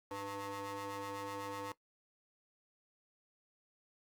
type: ring-modulated tone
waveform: 25% pulse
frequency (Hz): 198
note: G3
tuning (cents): +18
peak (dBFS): -34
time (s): 0.11-1.72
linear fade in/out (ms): 2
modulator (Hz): 697
effects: noise-tail reverb RT60 0.1 s tail -18 dB re dry + Opus 48 kbps